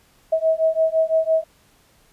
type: beating tone pair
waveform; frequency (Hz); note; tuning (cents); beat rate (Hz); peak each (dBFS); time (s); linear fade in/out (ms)
sine; 640 / 645.9; D#5 / E5; +49 / -35; 5.9; -19; 0.32-1.44; 10
effects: pink hiss -57 dBFS RMS until 2.12 s + resampled to 32000 Hz